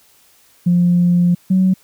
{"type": "tone pair in turn", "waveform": "sine", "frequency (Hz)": [175.6, 187.1], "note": ["F3", "F#3"], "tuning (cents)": [10, 20], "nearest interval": "minor second", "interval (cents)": 110, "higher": "second", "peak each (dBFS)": -9, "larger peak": "neither", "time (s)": [[0.66, 1.35], [1.5, 1.74]], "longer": "first", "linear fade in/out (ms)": 10, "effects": ["tanh soft clip ceiling -5 dBFS", "white hiss -52 dBFS RMS until 1.83 s"]}